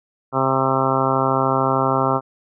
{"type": "harmonic tone", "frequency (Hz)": 133.1, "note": "C3", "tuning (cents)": 30, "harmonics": [1, 2, 3, 4, 5, 6, 7, 8, 9, 10], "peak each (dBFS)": [-25, -25, -25, -25, -25, -25, -25, -25, -25, -25], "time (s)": [0.32, 2.21], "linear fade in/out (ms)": 50, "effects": []}